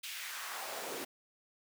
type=noise with high-pass filter sweep; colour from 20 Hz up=pink; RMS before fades=-42 dBFS; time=0.03-1.05 s; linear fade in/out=10 ms; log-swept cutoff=2900 to 300 Hz; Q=1.7; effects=none